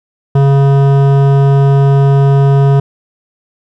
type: tone with hard clipping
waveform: sine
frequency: 138.59 Hz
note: C#3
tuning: in tune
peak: -7 dBFS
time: 0.35-2.8 s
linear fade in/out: 5 ms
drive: 14 dB
effects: none